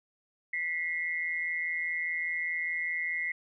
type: tone pair together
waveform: sine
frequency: 1967.1 / 2132 Hz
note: B6 / C7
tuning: -7 / +32 cents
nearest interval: minor second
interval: 139 cents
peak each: -32 / -33 dBFS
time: 0.53-3.32 s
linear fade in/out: 5 ms
effects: none